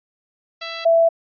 5% pulse / sine tone pair in turn, 664 / 664 Hz, E5 / E5, +12 / +12 cents, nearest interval unison, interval 0 cents, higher neither, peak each -15 / -11 dBFS, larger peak second, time 0.61-0.85 / 0.85-1.09 s, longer neither, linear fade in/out 10 ms, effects resampled to 11025 Hz

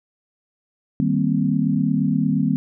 sine chord, C minor seventh, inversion first, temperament equal, 155.56 / 196 / 233.1 / 261.6 Hz, Eb3 / G3 / Bb3 / C4, 0 / 0 / 0 / 0 cents, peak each -22 / -22 / -23 / -22 dBFS, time 1-2.56 s, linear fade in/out 0 ms, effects none

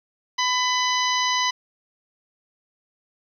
harmonic tone with a mistuned harmonic, 1000 Hz, B5, 21 cents sharp, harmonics 1 / 2 / 3 / 4 / 5 / 6, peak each -23 / -26 / -28 / -29 / -30 / -31 dBFS, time 0.38-1.51 s, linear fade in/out 10 ms, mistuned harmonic 6, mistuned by +15 cents, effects 9-bit

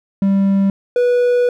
triangle tone pair in turn, 196.1 / 489.3 Hz, G3 / B4, +1 / -16 cents, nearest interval octave + major third, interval 1583 cents, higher second, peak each -9 dBFS, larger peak neither, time 0.22-0.7 / 0.96-1.49 s, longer second, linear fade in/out 2 ms, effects none

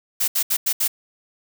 blue noise bursts at uneven times, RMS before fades -20 dBFS, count 5, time 0.2-0.28 / 0.35-0.43 / 0.5-0.57 / 0.66-0.73 / 0.8-0.88 s, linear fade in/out 10 ms, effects none

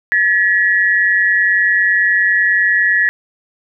sine tone pair together, 1719 / 1910.9 Hz, A6 / A#6, -41 / +42 cents, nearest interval major second, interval 183 cents, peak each -13 dBFS, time 0.12-3.09 s, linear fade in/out 0 ms, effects none

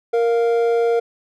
triangle tone pair together, 466.2 / 698.5 Hz, A#4 / F5, 0 / 0 cents, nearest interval perfect fifth, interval 700 cents, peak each -13 / -22 dBFS, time 0.13-1 s, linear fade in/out 10 ms, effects none

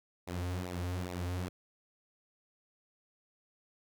sawtooth tone with flanger, 89.6 Hz, F2, 45 cents sharp, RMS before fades -37 dBFS, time 0.27-1.49 s, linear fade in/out 10 ms, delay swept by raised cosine 0.62 to 6.12 ms, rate 2.4 Hz, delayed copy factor -0.7, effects none

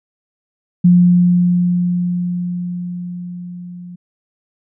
sine tone with level ramp, 177.1 Hz, F3, 24 cents sharp, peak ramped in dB -5 to -30 dBFS, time 0.84-3.96 s, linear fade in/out 10 ms, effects none

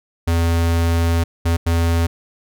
square tone bursts at uneven times, 83.9 Hz, E2, 31 cents sharp, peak -15 dBFS, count 3, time 0.27-1.24 / 1.45-1.57 / 1.66-2.07 s, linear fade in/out 10 ms, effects none

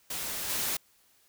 white noise with level steps, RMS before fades -35 / -31 dBFS, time 0.1-0.77 s, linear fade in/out 5 ms, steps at 0.48 s, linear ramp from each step 20 ms, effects white hiss -65 dBFS RMS until 1.28 s

